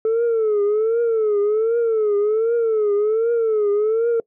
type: tone with vibrato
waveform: sine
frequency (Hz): 437.7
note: A4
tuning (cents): -9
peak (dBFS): -13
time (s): 0.05-4.2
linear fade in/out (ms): 2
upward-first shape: triangle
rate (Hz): 1.3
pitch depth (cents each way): 140
effects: noise-tail reverb RT60 0.1 s tail -24 dB re dry + tanh soft clip ceiling -14 dBFS